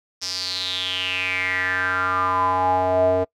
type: tone with band-pass filter sweep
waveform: square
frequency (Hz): 92.3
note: F#2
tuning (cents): -4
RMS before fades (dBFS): -22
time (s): 0.21-3.25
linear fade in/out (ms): 20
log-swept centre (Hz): 5400 to 550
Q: 7.1
effects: noise-tail reverb RT60 0.1 s tail -23 dB re dry